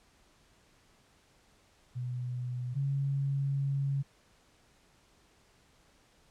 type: tone pair in turn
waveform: sine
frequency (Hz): 124.1 / 138.62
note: B2 / C#3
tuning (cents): +9 / 0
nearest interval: major second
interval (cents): 191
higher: second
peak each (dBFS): -33 / -28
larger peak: second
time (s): 1.95-2.75 / 2.75-4.03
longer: second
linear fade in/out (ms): 20
effects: pink hiss -65 dBFS RMS until 6.3 s + low-pass 9000 Hz 12 dB/octave